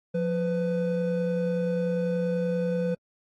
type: tone pair together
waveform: triangle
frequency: 176.78 / 500 Hz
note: F3 / B4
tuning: +21 / +21 cents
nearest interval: octave + tritone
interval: 1800 cents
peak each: -25 dBFS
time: 0.14-2.95 s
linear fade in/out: 10 ms
effects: AAC 32 kbps